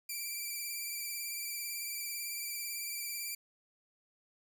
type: tone with vibrato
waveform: 5% pulse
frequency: 2349 Hz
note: D7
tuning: in tune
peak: -28 dBFS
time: 0.09-3.35 s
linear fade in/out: 5 ms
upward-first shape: sine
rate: 18 Hz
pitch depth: 34 cents each way
effects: none